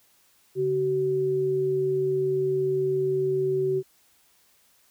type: tone pair together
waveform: sine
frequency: 141.6 / 378.9 Hz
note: C#3 / F#4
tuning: +37 / +41 cents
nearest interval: octave + perfect fourth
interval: 1704 cents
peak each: -32 / -22 dBFS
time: 0.55-3.83 s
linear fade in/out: 50 ms
effects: white hiss -62 dBFS RMS until 4.9 s